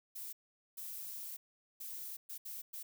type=noise bursts at uneven times; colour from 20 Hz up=violet; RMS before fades=-45 dBFS; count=6; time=0.15-0.33 / 0.77-1.37 / 1.8-2.17 / 2.29-2.38 / 2.45-2.62 / 2.73-2.83 s; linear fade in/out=10 ms; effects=none